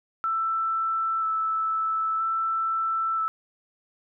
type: tone with vibrato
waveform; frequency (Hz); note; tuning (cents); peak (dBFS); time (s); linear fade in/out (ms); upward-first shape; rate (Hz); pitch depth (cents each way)
sine; 1321; E6; +3; -23; 0.24-3.28; 0; square; 0.51; 10
effects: none